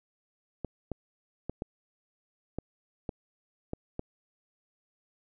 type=clicks; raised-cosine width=2 ms; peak=-20 dBFS; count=8; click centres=0.647 / 0.917 / 1.496 / 1.621 / 2.586 / 3.092 / 3.734 / 3.994 s; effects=none